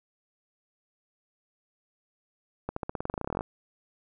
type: accelerating click train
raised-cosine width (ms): 1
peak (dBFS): -17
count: 19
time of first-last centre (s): 2.69-3.409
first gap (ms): 74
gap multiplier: 0.92
effects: none